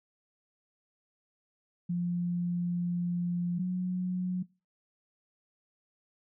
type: tone pair in turn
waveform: sine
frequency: 175 / 182.03 Hz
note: F3 / F#3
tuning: +4 / -28 cents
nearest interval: minor second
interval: 68 cents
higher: second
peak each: -28 dBFS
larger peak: neither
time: 1.89-3.59 / 3.59-4.43 s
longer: first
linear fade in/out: 10 ms
effects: noise-tail reverb RT60 0.3 s tail -22 dB re dry